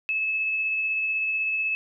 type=tone with tremolo; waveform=sine; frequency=2600 Hz; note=E7; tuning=24 cents flat; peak=-22 dBFS; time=0.09-1.75 s; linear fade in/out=0 ms; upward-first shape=triangle; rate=16 Hz; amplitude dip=25%; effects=none